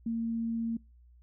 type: tone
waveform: sine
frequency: 228.9 Hz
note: A#3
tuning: 31 cents flat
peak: -29 dBFS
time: 0.06-0.77 s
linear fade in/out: 5 ms
effects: noise-tail reverb RT60 0.3 s tail -26 dB re dry + added 60 Hz sine -55 dBFS peak until 1.22 s